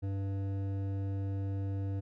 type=tone with hard clipping; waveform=sine; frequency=98 Hz; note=G2; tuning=in tune; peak=-34 dBFS; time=0.02-2.01 s; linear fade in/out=20 ms; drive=11 dB; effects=none